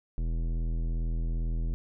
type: tone with tanh clipping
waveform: sine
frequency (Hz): 41.2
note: E1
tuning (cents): 0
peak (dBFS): -29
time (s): 0.18-1.74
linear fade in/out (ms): 0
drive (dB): 15
effects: none